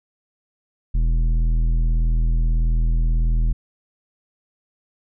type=tone with tanh clipping; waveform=sine; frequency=40.82 Hz; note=E1; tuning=16 cents flat; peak=-17 dBFS; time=0.94-3.53 s; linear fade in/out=10 ms; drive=10 dB; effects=none